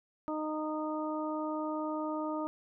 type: harmonic tone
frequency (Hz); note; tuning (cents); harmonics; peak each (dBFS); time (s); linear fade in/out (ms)
308.2; D#4; -16; 1 / 2 / 3 / 4; -35 / -38 / -40 / -41; 0.28-2.47; 0
effects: none